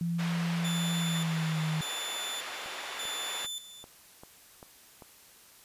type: tone with pitch glide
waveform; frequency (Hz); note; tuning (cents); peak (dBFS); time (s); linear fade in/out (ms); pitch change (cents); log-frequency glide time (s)
sine; 169.8 to 157.52; F3 to D#3; -48 to +22; -28; 0.01-1.81; 2; -130; 0.94-1.62
type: band-pass noise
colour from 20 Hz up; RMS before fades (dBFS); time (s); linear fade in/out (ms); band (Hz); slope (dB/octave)
white; -40; 0.18-3.47; 20; 480 to 2700; 12
type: tone with tremolo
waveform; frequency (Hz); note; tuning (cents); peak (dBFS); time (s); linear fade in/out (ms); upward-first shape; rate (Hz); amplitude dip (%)
sawtooth; 3520; A7; 0; -32; 0.64-3.84; 10; square; 0.85; 75
type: click train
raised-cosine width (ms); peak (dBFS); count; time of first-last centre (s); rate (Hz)
1; -33; 7; 2.66-5.022; 2.54
effects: white hiss -56 dBFS RMS until 5.64 s + resampled to 32000 Hz